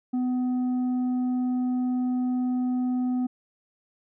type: tone with tanh clipping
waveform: triangle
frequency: 251 Hz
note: B3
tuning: 28 cents sharp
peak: -24 dBFS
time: 0.13-3.27 s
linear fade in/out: 10 ms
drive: 9 dB
effects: none